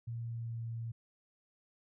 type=tone with pitch glide; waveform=sine; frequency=116.54 to 115.07 Hz; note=A#2 to A#2; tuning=0 to -22 cents; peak=-37 dBFS; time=0.07-0.92 s; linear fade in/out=10 ms; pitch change=-22 cents; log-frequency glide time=0.21-0.65 s; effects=none